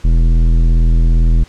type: tone with tanh clipping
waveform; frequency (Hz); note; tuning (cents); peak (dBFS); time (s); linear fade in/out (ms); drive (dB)
sine; 41.2; E1; 0; -9; 0.04-1.44; 10; 13
effects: pink hiss -43 dBFS RMS until 1.48 s + low-pass 7000 Hz 12 dB/octave